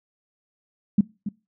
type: tone with echo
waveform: sine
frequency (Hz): 204.9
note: G#3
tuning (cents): -23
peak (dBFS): -12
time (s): 0.98-1.01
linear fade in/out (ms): 5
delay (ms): 280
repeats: 1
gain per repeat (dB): -12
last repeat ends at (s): 1.29
effects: noise-tail reverb RT60 0.3 s tail -24 dB re dry